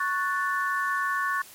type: chord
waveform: sine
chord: F# minor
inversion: second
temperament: equal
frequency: 1108.7 / 1480 / 1760 Hz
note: C#6 / F#6 / A6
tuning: 0 / 0 / 0 cents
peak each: -27 / -30 / -29 dBFS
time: 0-1.42 s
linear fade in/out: 5 ms
effects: white hiss -48 dBFS RMS until 1.54 s + MP3 64 kbps